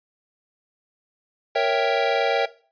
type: chord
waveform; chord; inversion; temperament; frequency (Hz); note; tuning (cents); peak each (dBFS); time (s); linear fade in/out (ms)
square; A# diminished seventh; none; equal; 466.2 / 554.4 / 659.3 / 784; A#4 / C#5 / E5 / G5; 0 / 0 / 0 / 0; -25; 1.55-2.46; 10
effects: noise-tail reverb RT60 0.4 s tail -18 dB re dry + resampled to 11025 Hz